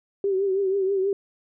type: tone with vibrato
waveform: sine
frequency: 388 Hz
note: G4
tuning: 18 cents flat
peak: -20 dBFS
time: 0.24-1.13 s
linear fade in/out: 2 ms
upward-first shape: triangle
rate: 6.2 Hz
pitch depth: 74 cents each way
effects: none